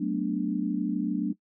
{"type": "chord", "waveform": "sine", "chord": "B minor seventh", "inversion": "second", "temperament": "equal with one note detuned", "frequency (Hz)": [187.91, 220, 246.9, 293.7], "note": ["F#3", "A3", "B3", "D4"], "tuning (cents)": [27, 0, 0, 0], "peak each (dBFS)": [-31, -31, -33, -29], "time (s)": [0, 1.33], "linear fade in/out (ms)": 10, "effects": ["noise-tail reverb RT60 0.1 s tail -18 dB re dry"]}